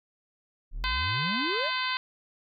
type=exponential sweep; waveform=triangle; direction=up; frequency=30.29 to 698.5 Hz; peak=-29 dBFS; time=0.71-1.71 s; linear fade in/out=50 ms
type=harmonic tone; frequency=512 Hz; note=C5; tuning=38 cents flat; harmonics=2 / 3 / 4 / 5 / 6 / 7 / 8 / 9; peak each=-32 / -34 / -35 / -36 / -37 / -37 / -38 / -39 dBFS; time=0.84-1.97 s; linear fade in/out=0 ms
effects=none